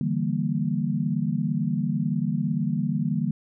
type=chord; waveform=sine; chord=E half-diminished seventh; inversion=third; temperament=equal; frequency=146.83 / 164.81 / 196 / 233.1 Hz; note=D3 / E3 / G3 / Bb3; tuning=0 / 0 / 0 / 0 cents; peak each=-28 dBFS; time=0.01-3.31 s; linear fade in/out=2 ms; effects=none